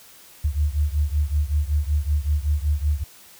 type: beating tone pair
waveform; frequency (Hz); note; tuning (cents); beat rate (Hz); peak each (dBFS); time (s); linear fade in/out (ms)
sine; 72.1 / 77.4; D2 / D#2; -31 / -9; 5.3; -21 / -23; 0.44-3.04; 10
effects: white hiss -48 dBFS RMS until 3.39 s